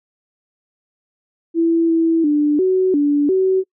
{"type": "tone with pitch steps", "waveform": "sine", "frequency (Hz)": [332, 328.4, 295.7, 373.6, 290, 377.7], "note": ["E4", "E4", "D4", "F#4", "D4", "F#4"], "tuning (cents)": [12, -6, 12, 17, -22, 36], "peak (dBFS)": -12, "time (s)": [1.54, 3.64], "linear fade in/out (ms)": 50, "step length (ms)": 350, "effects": ["noise-tail reverb RT60 0.1 s tail -26 dB re dry"]}